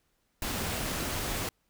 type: noise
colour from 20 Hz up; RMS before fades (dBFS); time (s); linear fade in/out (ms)
pink; -33; 0.42-1.49; 2
effects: pink hiss -74 dBFS RMS until 1.69 s